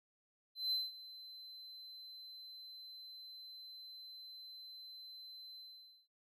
triangle tone with ADSR envelope, 4060 Hz, B7, 47 cents sharp, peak -31 dBFS, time 0.55-6.08 s, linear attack 170 ms, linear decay 190 ms, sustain -18 dB, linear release 500 ms, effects none

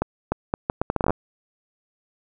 accelerating click train, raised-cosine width 1 ms, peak -7 dBFS, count 13, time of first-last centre 0.02-1.106 s, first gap 300 ms, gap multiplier 0.73, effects none

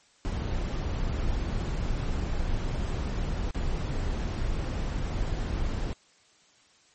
brown noise with dropouts, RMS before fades -29 dBFS, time 0.25-5.93 s, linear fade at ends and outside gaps 0 ms, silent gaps 0.464-0.469 / 3.508-3.546 s, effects white hiss -61 dBFS RMS until 6.94 s + MP3 32 kbps

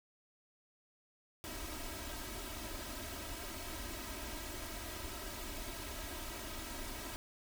pink noise with comb filter, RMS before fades -44 dBFS, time 1.44-7.16 s, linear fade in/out 0 ms, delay 3.1 ms, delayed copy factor +0.9, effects none

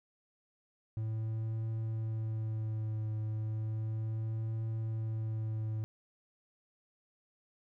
triangle tone with vibrato, 110 Hz, A2, in tune, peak -31 dBFS, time 0.97-5.84 s, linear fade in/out 0 ms, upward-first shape triangle, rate 0.34 Hz, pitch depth 27 cents each way, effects none

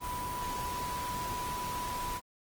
sine tone in noise, 987.8 Hz, B5, in tune, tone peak -35 dBFS, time 0-2.21 s, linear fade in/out 50 ms, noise pink, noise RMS -40 dBFS, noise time 0-2.21 s, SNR +2 dB, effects Opus 24 kbps

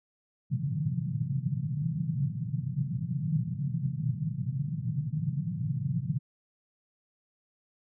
white band-pass noise, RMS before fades -31 dBFS, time 0.5-6.19 s, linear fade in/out 20 ms, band 120 to 160 Hz, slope 48 dB/octave, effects none

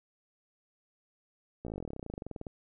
slowing click train, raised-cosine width 2 ms, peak -26 dBFS, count 27, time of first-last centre 1.65-2.468 s, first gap 16 ms, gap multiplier 1.05, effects none

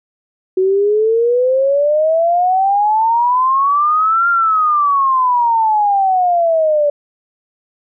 sine exponential two-way sweep, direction up then down, 370 to 1400 to 577 Hz, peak -10 dBFS, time 0.57-6.9 s, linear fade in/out 5 ms, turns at 4.29 s, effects none

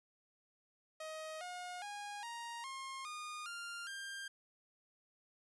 sawtooth tone with pitch steps, 629 / 718.4 / 820.4 / 937 / 1070.1 / 1222.2 / 1395.8 / 1594.2 Hz, D#5 / F5 / G#5 / A#5 / C6 / D#6 / F6 / G6, +19 / +49 / -21 / +9 / +39 / -31 / -1 / +29 cents, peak -40 dBFS, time 1-4.28 s, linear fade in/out 5 ms, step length 410 ms, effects resampled to 24000 Hz

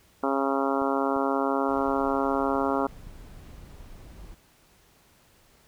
harmonic tone, 136.9 Hz, C#3, 21 cents flat, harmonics 2 / 3 / 4 / 5 / 6 / 7 / 8 / 9 / 10, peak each -28 / -30 / -31 / -32 / -33 / -33 / -34 / -35 / -35 dBFS, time 0.23-2.87 s, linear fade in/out 5 ms
clicks, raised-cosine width 5 ms, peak -35 dBFS, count 5, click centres 0.818 / 1.164 / 2.554 / 2.621 / 3.07 s
brown noise, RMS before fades -45 dBFS, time 1.68-4.35 s, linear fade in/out 10 ms
effects pink hiss -60 dBFS RMS until 5.67 s

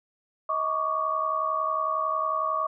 sine tone cluster, 634 / 1121 / 1192 Hz, D#5 / C#6 / D6, +32 / +19 / +25 cents, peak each -32 / -26 / -30 dBFS, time 0.49-2.67 s, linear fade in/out 5 ms, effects none

